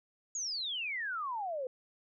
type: exponential sweep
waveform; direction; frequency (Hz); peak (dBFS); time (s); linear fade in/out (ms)
sine; down; 6890 to 493.9; -34; 0.35-1.67; 2
effects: none